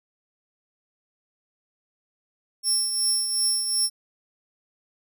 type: tone with tremolo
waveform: 20% pulse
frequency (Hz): 5400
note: E8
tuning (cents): +41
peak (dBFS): -14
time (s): 2.63-3.9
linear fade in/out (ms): 50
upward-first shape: triangle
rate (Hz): 2.7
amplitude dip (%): 55
effects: none